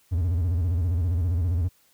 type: tone with vibrato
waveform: triangle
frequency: 86.3 Hz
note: F2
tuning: 20 cents flat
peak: -19 dBFS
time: 0.11-1.69 s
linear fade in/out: 20 ms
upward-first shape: square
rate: 15 Hz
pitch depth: 120 cents each way
effects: white hiss -62 dBFS RMS until 1.93 s